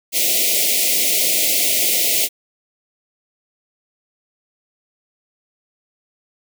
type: band-stop noise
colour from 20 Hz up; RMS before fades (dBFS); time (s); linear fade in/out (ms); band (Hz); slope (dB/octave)
white; -17; 0.12-2.29; 50; 720 to 2000; 96
effects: high-pass 300 Hz 12 dB/octave